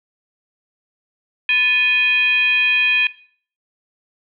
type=tone with frequency modulation; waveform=sine; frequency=2483 Hz; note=D#7; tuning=4 cents flat; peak=-13 dBFS; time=1.49-3.07 s; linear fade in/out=2 ms; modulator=736 Hz; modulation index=0.69; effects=noise-tail reverb RT60 0.5 s tail -18 dB re dry